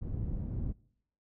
pink low-pass noise, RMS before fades -35 dBFS, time 0.01-0.73 s, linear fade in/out 20 ms, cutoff 190 Hz, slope 12 dB/octave, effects noise-tail reverb RT60 0.7 s tail -24 dB re dry

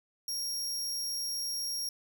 sawtooth tone, 5588 Hz, F8, in tune, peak -30 dBFS, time 0.28-1.89 s, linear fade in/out 2 ms, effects 12-bit

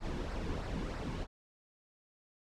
brown noise with flanger, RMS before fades -38 dBFS, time 0-1.27 s, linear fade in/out 50 ms, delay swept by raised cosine 0.3 to 1.6 ms, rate 3.1 Hz, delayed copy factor -0.5, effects low-pass 6000 Hz 12 dB/octave

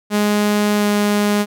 sawtooth tone with pitch glide, 208 to 206.6 Hz, G#3 to G#3, +3 to -9 cents, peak -10 dBFS, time 0.1-1.46 s, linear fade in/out 50 ms, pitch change -12 cents, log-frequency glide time 0.76-0.86 s, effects none

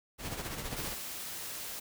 pink noise with tremolo, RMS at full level -37 dBFS, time 0.18-0.96 s, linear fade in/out 50 ms, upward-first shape sine, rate 15 Hz, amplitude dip 50%
white noise, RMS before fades -41 dBFS, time 0.76-1.8 s, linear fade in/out 10 ms
effects none

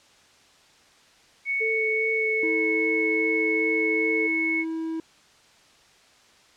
sine tone with pitch glide, 2217 to 2200 Hz, C#7 to C#7, 0 to -14 cents, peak -23 dBFS, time 1.45-4.65 s, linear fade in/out 50 ms, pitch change -14 cents, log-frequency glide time 2.12-2.46 s
sine tone with vibrato, 440.2 Hz, A4, 1 cent sharp, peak -26 dBFS, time 1.6-4.28 s, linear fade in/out 20 ms, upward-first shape sine, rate 2.5 Hz, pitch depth 15 cents each way
triangle tone, 323.8 Hz, E4, 31 cents flat, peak -25 dBFS, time 2.43-5 s, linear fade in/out 2 ms
effects white hiss -56 dBFS RMS until 6.56 s + low-pass 6000 Hz 12 dB/octave

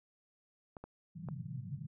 clicks, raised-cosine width 1 ms, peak -32 dBFS, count 3, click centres 0.768 / 0.84 / 1.287 s
pink band-pass noise, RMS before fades -43 dBFS, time 1.15-1.87 s, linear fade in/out 20 ms, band 120 to 170 Hz, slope 48 dB/octave
effects none

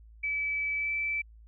sine tone with pitch glide, 2300 to 2320 Hz, D7 to D7, -37 to -22 cents, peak -28 dBFS, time 0.23-1.22 s, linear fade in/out 10 ms, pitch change +15 cents, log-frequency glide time 0.77-0.91 s, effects added 55 Hz sine -50 dBFS peak until 1.47 s

